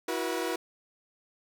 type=chord; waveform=sawtooth; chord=E suspended second; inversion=none; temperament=equal with one note detuned; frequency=329.6 / 370 / 482 Hz; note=E4 / F#4 / B4; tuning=0 / 0 / -42 cents; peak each=-30 dBFS; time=0.08-0.56 s; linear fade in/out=5 ms; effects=none